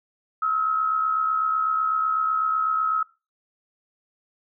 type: tone pair together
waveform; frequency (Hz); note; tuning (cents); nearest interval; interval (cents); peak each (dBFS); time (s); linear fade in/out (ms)
sine; 1286 / 1354; E6 / E6; -43 / +46; minor second; 89; -21 / -29; 0.42-3.03; 5
effects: noise-tail reverb RT60 0.3 s tail -22 dB re dry